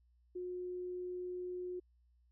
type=tone; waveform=sine; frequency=360.8 Hz; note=F#4; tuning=44 cents flat; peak=-39 dBFS; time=0.35-1.8 s; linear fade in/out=10 ms; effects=added 60 Hz sine -67 dBFS peak until 2.31 s